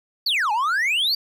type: exponential two-way sweep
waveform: triangle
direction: down then up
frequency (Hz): 4753 to 814 to 4753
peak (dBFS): -17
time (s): 0.26-1.15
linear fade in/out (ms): 5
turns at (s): 0.52
effects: none